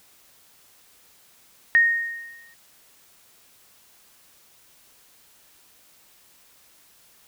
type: tone with exponential decay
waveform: sine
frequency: 1856 Hz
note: A#6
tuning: 8 cents flat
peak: -11 dBFS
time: 1.75-2.54 s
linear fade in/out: 0 ms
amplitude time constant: 170 ms
effects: white hiss -56 dBFS RMS until 7.27 s